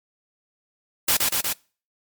white noise with echo, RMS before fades -19 dBFS, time 1.08-1.17 s, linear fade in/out 5 ms, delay 120 ms, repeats 3, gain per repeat -2 dB, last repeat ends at 1.53 s, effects noise-tail reverb RT60 0.4 s tail -25 dB re dry + MP3 96 kbps

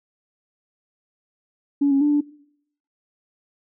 sine tone with pitch steps, 283.5 / 275.3 / 294 / 292.1 Hz, C#4 / C#4 / D4 / D4, +39 / -12 / +2 / -9 cents, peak -14 dBFS, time 1.81-2.21 s, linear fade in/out 10 ms, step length 100 ms, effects noise-tail reverb RT60 0.7 s tail -22 dB re dry + tanh soft clip ceiling -10 dBFS

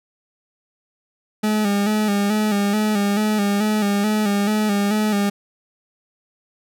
40% pulse tone with vibrato, 207.7 Hz, G#3, in tune, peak -16 dBFS, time 1.43-5.3 s, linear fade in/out 10 ms, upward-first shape square, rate 2.3 Hz, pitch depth 48 cents each way, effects none

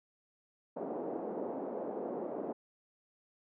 white band-pass noise, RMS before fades -39 dBFS, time 0.76-2.53 s, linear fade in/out 10 ms, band 230 to 650 Hz, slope 24 dB/octave, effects none

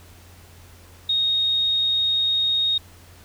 sine tone, 3729 Hz, A#7, in tune, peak -18 dBFS, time 1.09-2.78 s, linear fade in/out 5 ms, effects added 87 Hz sine -47 dBFS peak until 3.24 s + pink hiss -50 dBFS RMS until 3.24 s

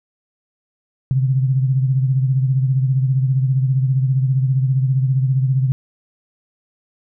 sine beating tone pair, 130.81 / 145.81 Hz, C3 / D3, 0 / -12 cents, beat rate 15 Hz, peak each -14 / -23 dBFS, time 1.11-5.72 s, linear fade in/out 0 ms, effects none

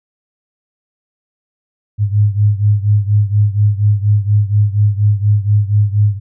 sine beating tone pair, 102.5 / 106.7 Hz, G#2 / G#2, -22 / +47 cents, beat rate 4.2 Hz, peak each -11 / -14 dBFS, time 1.98-6.2 s, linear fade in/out 50 ms, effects none

